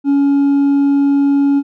sine tone with hard clipping, 280.7 Hz, C#4, 22 cents sharp, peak -10 dBFS, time 0.04-1.63 s, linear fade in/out 50 ms, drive 2 dB, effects none

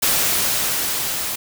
white noise with level ramp, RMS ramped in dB -17 to -25 dBFS, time 0.02-1.36 s, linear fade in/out 10 ms, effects none

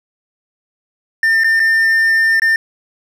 triangle tone with dropouts, 1802 Hz, A6, 41 cents sharp, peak -8 dBFS, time 1.23-2.56 s, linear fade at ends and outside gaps 2 ms, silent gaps 1.437-1.443 / 1.596-1.6 / 2.398-2.419 s, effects none

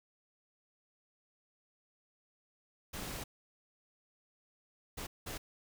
pink noise bursts at uneven times, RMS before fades -42 dBFS, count 3, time 2.93-3.24 / 4.97-5.07 / 5.26-5.38 s, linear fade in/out 10 ms, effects none

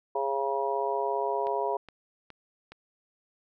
harmonic tone, 137.3 Hz, C#3, 16 cents flat, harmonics 3 / 4 / 5 / 6 / 7, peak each -31 / -34 / -32 / -40 / -31 dBFS, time 0.15-1.77 s, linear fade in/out 5 ms
click train, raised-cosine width 0.3 ms, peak -29 dBFS, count 4, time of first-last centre 1.47-2.72 s, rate 2.4 Hz
effects none

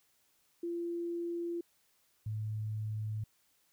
sine tone pair in turn, 342.4 / 107.85 Hz, F4 / A2, -34 / -34 cents, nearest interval octave + minor sixth, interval 2000 cents, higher first, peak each -34 / -34 dBFS, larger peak neither, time 0.63-1.61 / 2.26-3.24 s, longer neither, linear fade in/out 5 ms, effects white hiss -72 dBFS RMS until 3.72 s

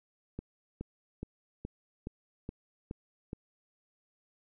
click train, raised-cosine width 3 ms, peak -25 dBFS, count 8, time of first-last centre 0.39-3.331 s, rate 2.38 Hz, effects none

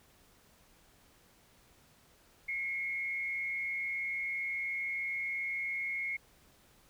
sine tone with frequency modulation, 2165 Hz, C#7, 41 cents flat, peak -33 dBFS, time 2.48-6.17 s, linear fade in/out 10 ms, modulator 137 Hz, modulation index 0.45, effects pink hiss -64 dBFS RMS until 6.89 s

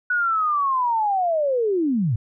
sine linear sweep, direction down, 1480 to 97.8 Hz, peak -18 dBFS, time 0.1-2.16 s, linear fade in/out 5 ms, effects none

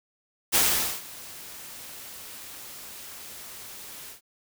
white noise with ADSR envelope, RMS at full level -20 dBFS, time 0.52-4.21 s, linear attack 28 ms, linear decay 460 ms, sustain -22 dB, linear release 110 ms, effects none

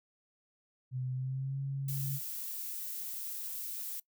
sine tone with pitch glide, 128 to 137.19 Hz, C3 to C#3, -38 to -18 cents, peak -33 dBFS, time 0.91-2.2 s, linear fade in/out 50 ms, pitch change +120 cents, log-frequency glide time 1.12-1.59 s
violet noise, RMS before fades -40 dBFS, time 1.88-4 s, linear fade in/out 5 ms
effects noise-tail reverb RT60 0.1 s tail -22 dB re dry

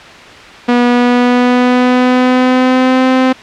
sawtooth tone with pitch glide, 242.9 to 258.8 Hz, B3 to C4, -29 to -19 cents, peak -3 dBFS, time 0.68-3.33 s, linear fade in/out 10 ms, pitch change +110 cents, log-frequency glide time 0.87-3.06 s, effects white hiss -32 dBFS RMS until 3.42 s + low-pass 3000 Hz 12 dB/octave

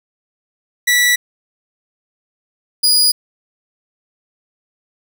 sawtooth tone pair in turn, 1955 / 4906 Hz, B6 / D#8, -18 / -25 cents, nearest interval octave + major third, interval 1593 cents, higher second, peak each -7 dBFS, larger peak neither, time 0.87-1.16 / 2.83-3.12 s, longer neither, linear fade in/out 10 ms, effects 8-bit

